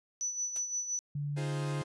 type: tone with tremolo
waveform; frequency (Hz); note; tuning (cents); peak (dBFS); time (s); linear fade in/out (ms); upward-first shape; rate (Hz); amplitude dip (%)
sine; 5960; F#8; +12; -30; 0.21-0.99; 0; sine; 5.8; 60
type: noise with exponential decay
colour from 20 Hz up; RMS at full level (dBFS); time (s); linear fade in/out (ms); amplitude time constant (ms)
white; -42; 0.56-0.64; 0; 17
type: tone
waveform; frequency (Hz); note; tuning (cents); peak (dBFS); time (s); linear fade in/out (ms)
sine; 144.8; D3; -24; -32; 1.15-1.82; 5
type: chord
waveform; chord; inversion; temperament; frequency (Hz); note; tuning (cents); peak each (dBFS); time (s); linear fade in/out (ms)
sawtooth; F minor seventh; third; equal; 311.1 / 349.2 / 415.3 / 523.3; Eb4 / F4 / Ab4 / C5; 0 / 0 / 0 / 0; -40; 1.36-1.84; 20
effects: resampled to 24000 Hz